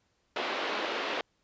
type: band-pass noise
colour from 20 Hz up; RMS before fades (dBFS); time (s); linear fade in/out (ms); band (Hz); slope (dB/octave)
pink; -33; 0.36-1.21; 2; 320 to 3900; 24
effects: pink hiss -73 dBFS RMS until 1.43 s + resampled to 16000 Hz